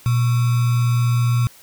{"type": "tone with sample-and-hold", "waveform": "sine", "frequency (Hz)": 119.9, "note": "A#2", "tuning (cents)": 49, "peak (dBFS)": -14, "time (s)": [0.06, 1.47], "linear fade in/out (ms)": 0, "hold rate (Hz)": 1225, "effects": ["white hiss -47 dBFS RMS until 1.62 s"]}